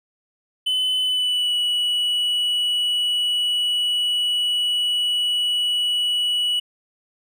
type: tone with pitch glide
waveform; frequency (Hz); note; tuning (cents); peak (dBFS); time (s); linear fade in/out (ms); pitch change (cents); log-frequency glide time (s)
triangle; 3021 to 2940; F#7 to F#7; +35 to -12; -17; 0.66-6.6; 10; -47; 1.01-1.54
effects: none